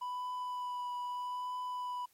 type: tone with vibrato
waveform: triangle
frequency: 990 Hz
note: B5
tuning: 4 cents sharp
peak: -34 dBFS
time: 0.01-2.06 s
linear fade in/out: 10 ms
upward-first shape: triangle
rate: 0.79 Hz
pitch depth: 15 cents each way
effects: white hiss -69 dBFS RMS until 2.13 s + MP3 64 kbps